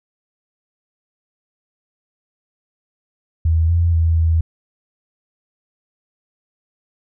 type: tone with pitch steps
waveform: sine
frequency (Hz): 81.2 / 84.9 / 82.1 / 81.6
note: E2 / F2 / E2 / E2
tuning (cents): -26 / -48 / -6 / -17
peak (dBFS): -12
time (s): 3.45-4.41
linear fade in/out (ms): 5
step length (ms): 240
effects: none